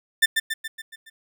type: tone with echo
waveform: 30% pulse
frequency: 1786 Hz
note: A6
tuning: 25 cents sharp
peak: -11 dBFS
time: 0.22-0.26 s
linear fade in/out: 10 ms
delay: 140 ms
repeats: 6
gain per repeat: -5 dB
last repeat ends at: 1.1 s
effects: none